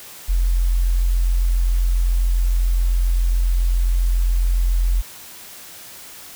sine tone, 43.65 Hz, F1, in tune, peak -14 dBFS, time 0.28-5.02 s, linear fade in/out 20 ms, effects white hiss -39 dBFS RMS until 6.35 s

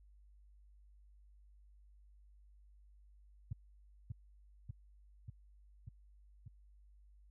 sine tone with echo, 103.83 Hz, G#2, in tune, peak -35 dBFS, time 3.51-3.53 s, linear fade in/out 5 ms, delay 590 ms, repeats 5, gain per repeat -2 dB, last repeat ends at 6.48 s, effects added 50 Hz sine -60 dBFS peak until 7.3 s

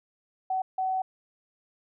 sine tone bursts at uneven times, 754 Hz, F#5, 32 cents sharp, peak -25 dBFS, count 2, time 0.5-0.62 / 0.78-1.02 s, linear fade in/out 5 ms, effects none

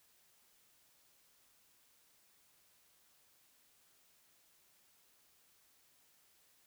silence, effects white hiss -70 dBFS RMS until 6.66 s

